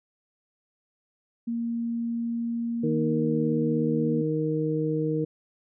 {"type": "tone with pitch glide", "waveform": "sine", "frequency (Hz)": [233.1, 234.6], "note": ["A#3", "A#3"], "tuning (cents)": [0, 11], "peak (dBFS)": -26, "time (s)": [1.47, 4.22], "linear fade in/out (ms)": 10, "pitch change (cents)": 11, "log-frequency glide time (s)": [2.13, 4.03]}
{"type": "harmonic tone", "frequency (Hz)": 155.56, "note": "D#3", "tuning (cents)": 0, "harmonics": [1, 2, 3], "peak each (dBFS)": [-28, -28, -28], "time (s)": [2.83, 5.25], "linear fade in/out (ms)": 10}
{"effects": []}